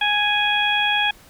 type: harmonic tone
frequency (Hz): 830.6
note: G#5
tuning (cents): 0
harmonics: 1 / 2 / 3 / 4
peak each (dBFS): -23 / -23 / -22 / -22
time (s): 0.01-1.11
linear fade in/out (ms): 5
effects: pink hiss -49 dBFS RMS until 1.29 s